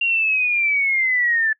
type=linear sweep; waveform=sine; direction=down; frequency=2781 to 1738 Hz; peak=-16 dBFS; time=0.01-1.53 s; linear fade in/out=5 ms; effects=noise-tail reverb RT60 0.1 s tail -23 dB re dry